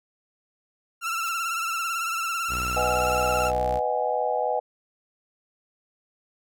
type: tone with vibrato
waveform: 30% pulse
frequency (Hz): 1347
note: E6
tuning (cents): +37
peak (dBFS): -23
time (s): 1.01-3.52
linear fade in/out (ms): 50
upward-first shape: sine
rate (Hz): 18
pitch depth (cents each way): 58
type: noise with exponential growth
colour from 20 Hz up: blue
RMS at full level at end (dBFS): -36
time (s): 1.15-1.29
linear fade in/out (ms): 0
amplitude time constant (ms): 30
type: tone with pitch glide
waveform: sawtooth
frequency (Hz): 61.9 to 62.4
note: B1 to B1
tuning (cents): +5 to +19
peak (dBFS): -27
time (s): 2.48-3.81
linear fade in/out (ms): 50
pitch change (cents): +14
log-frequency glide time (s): 2.85-2.91
type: chord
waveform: sine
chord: G# minor seventh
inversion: first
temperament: just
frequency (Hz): 498.4 / 623 / 747.5 / 830.6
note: B4 / D#5 / F#5 / G#5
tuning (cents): +16 / +2 / +17 / 0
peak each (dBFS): -28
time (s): 2.76-4.6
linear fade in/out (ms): 10
effects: none